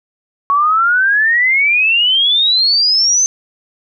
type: exponential sweep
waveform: sine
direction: up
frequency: 1108.7 to 6272 Hz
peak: -9 dBFS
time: 0.5-3.26 s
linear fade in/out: 0 ms
effects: none